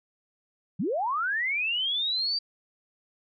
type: linear sweep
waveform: sine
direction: up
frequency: 139.9 to 4699 Hz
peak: -25 dBFS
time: 0.79-2.39 s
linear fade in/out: 10 ms
effects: none